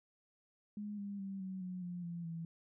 sine tone with pitch steps, 207.7 / 201.1 / 194.69 / 188.49 / 182.49 / 176.68 / 171.06 / 165.62 Hz, G#3 / G3 / G3 / F#3 / F#3 / F3 / F3 / E3, 0 / +44 / -12 / +32 / -24 / +20 / -36 / +8 cents, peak -40 dBFS, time 0.77-2.45 s, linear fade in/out 2 ms, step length 210 ms, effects none

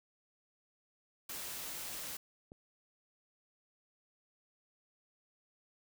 white noise, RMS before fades -43 dBFS, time 1.29-2.17 s, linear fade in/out 5 ms
click, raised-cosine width 2 ms, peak -38 dBFS, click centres 2.519 s
effects none

